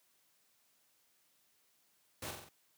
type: noise with echo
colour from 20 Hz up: pink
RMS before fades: -42 dBFS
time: 2.22-2.31 s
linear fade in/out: 5 ms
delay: 45 ms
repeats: 4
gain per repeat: -4 dB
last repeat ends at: 2.49 s
effects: white hiss -73 dBFS RMS until 2.77 s + high-pass 100 Hz 12 dB/octave